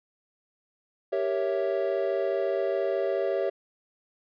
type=chord; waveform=triangle; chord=G diminished seventh; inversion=none; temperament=equal; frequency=392 / 466.2 / 554.4 / 659.3 Hz; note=G4 / Bb4 / Db5 / Fb5; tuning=0 / 0 / 0 / 0 cents; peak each=-27 / -32 / -27 / -29 dBFS; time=1.12-3.5 s; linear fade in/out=10 ms; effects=resampled to 11025 Hz